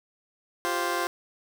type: chord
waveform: 15% pulse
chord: F suspended second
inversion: none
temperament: just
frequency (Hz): 349.2 / 392.9 / 523.8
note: F4 / G4 / C5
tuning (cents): 0 / +4 / +2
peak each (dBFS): -23 / -27 / -26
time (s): 0.65-1.07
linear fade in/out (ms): 0
effects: none